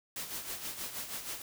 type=noise with tremolo; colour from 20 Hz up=white; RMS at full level=-38 dBFS; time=0.16-1.42 s; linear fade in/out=2 ms; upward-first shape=sine; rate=6.3 Hz; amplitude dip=60%; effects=none